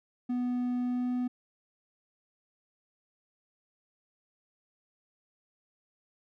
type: tone with pitch glide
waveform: triangle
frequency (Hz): 246.9 to 248.5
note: B3 to B3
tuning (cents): 0 to +11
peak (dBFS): -26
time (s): 0.29-1.28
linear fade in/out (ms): 10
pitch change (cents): +11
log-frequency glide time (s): 0.82-1.13
effects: none